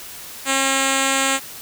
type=tone with low-pass filter; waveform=5% pulse; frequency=269.8 Hz; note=C#4; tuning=47 cents flat; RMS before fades=-19 dBFS; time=0.45-1.4 s; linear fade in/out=50 ms; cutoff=7800 Hz; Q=2.6; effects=white hiss -36 dBFS RMS until 1.61 s